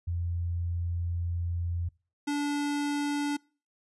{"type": "tone pair in turn", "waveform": ["sine", "square"], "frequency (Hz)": [86.1, 289.6], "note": ["F2", "D4"], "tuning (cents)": [-24, -24], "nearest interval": "octave + major sixth", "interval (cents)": 2100, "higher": "second", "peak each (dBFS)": -28, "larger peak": "neither", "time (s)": [[0.07, 1.89], [2.27, 3.37]], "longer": "first", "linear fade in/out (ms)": 10, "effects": ["noise-tail reverb RT60 0.4 s tail -26 dB re dry", "resampled to 24000 Hz"]}